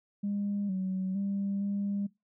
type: tone with pitch steps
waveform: sine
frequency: 202.7 / 188.1 / 198.4 / 200.9 Hz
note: G#3 / F#3 / G3 / G3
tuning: -42 / +29 / +21 / +43 cents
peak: -28 dBFS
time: 0.23-2.07 s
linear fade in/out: 10 ms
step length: 460 ms
effects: noise-tail reverb RT60 0.2 s tail -21 dB re dry + tanh soft clip ceiling -25 dBFS